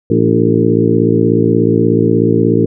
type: harmonic tone with a mistuned harmonic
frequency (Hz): 56.6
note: A1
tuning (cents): +50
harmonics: 2 / 3 / 4 / 5 / 6 / 7 / 8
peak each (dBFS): -16 / -16 / -16 / -16 / -16 / -16 / -16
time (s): 0.1-2.66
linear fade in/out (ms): 5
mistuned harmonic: 5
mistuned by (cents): +54
effects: none